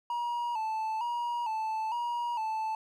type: tone with vibrato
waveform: triangle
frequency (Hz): 915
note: A#5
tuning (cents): -32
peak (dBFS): -28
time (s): 0.1-2.75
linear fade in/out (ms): 2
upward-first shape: square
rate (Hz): 1.1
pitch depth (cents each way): 72
effects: none